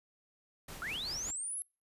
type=noise with tremolo; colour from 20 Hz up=pink; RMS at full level=-46 dBFS; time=0.68-1.31 s; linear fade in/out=5 ms; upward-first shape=sine; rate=5.2 Hz; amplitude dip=35%
type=linear sweep; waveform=sine; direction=up; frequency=1300 to 11175 Hz; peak=-36 dBFS; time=0.82-1.62 s; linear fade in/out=0 ms
effects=noise-tail reverb RT60 0.3 s tail -26 dB re dry + resampled to 32000 Hz